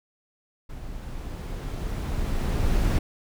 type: noise with level ramp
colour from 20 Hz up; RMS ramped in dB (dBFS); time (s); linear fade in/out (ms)
brown; -38 to -21; 0.69-2.99; 10
effects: none